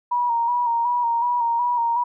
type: tone with vibrato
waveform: sine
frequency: 951 Hz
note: A#5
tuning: 34 cents sharp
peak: -18 dBFS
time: 0.11-2.04 s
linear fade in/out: 10 ms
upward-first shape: square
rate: 2.7 Hz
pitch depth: 35 cents each way
effects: none